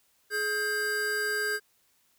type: tone pair together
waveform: square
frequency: 421.8 / 1592.5 Hz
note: G#4 / G6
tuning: +27 / +27 cents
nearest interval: octave + major seventh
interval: 2300 cents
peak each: -34 / -29 dBFS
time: 0.3-1.6 s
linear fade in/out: 50 ms
effects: white hiss -68 dBFS RMS until 2.18 s